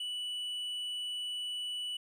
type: tone with tanh clipping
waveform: sine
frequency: 2960 Hz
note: F#7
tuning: in tune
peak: -36 dBFS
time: 0-1.97 s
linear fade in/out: 5 ms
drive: 5 dB
effects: none